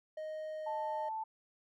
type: tone with pitch glide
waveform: triangle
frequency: 622.3 to 618.4 Hz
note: D#5 to D#5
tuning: 0 to -11 cents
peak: -37 dBFS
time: 0.17-1.09 s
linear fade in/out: 5 ms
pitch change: -11 cents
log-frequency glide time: 0.49-0.95 s
type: tone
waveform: sine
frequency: 880 Hz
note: A5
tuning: in tune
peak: -36 dBFS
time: 0.66-1.24 s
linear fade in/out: 10 ms
effects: none